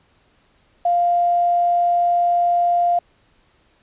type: tone with quantisation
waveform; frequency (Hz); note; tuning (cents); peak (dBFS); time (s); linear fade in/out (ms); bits
sine; 698.5; F5; 0; -14; 0.85-2.99; 5; 7
effects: pink hiss -59 dBFS RMS until 3.82 s + resampled to 8000 Hz